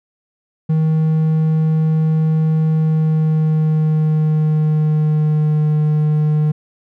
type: tone with pitch glide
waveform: triangle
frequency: 157.9 to 152.08 Hz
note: D#3 to D#3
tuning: +26 to -39 cents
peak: -10 dBFS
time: 0.69-6.52 s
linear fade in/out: 10 ms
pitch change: -65 cents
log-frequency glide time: 2.71-5.71 s
effects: none